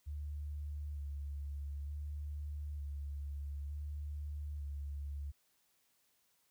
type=tone with vibrato; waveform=sine; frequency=72.5 Hz; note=D2; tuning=22 cents flat; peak=-39 dBFS; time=0.06-5.32 s; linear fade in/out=20 ms; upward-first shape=square; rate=0.55 Hz; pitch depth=26 cents each way; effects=white hiss -75 dBFS RMS until 6.5 s